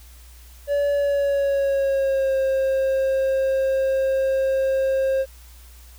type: tone with pitch glide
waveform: triangle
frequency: 572 to 533.7 Hz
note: D5 to C5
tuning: -46 to +34 cents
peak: -16 dBFS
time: 0.67-5.26 s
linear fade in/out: 50 ms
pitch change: -120 cents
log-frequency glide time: 0.91-2.36 s
effects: added 60 Hz sine -43 dBFS peak until 5.98 s + white hiss -51 dBFS RMS until 5.98 s